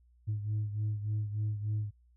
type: beating tone pair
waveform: sine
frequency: 105.5 / 108.9 Hz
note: G#2 / A2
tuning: +28 / -17 cents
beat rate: 3.4 Hz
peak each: -30 / -36 dBFS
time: 0.27-1.91 s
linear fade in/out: 20 ms
effects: tanh soft clip ceiling -27 dBFS + added 60 Hz sine -61 dBFS peak until 2.16 s